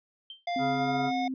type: tone with exponential decay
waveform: sine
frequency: 3136 Hz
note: G7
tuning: in tune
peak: -37 dBFS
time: 0.3-0.46 s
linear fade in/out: 2 ms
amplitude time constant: 34 ms
type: tone with pitch glide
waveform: square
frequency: 698.5 to 724.8 Hz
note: F5 to F#5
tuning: 0 to -36 cents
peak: -29 dBFS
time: 0.47-1.28 s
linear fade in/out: 5 ms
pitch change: +64 cents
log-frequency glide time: 0.66-1.1 s
type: tone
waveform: sine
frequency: 261.6 Hz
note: C4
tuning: in tune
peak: -30 dBFS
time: 0.56-1.34 s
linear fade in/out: 2 ms
type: harmonic tone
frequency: 139.4 Hz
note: C#3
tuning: 10 cents sharp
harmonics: 1 / 3 / 5 / 7 / 9 / 10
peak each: -36 / -37 / -39 / -42 / -43 / -39 dBFS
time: 0.58-1.12 s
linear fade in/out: 50 ms
effects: resampled to 11025 Hz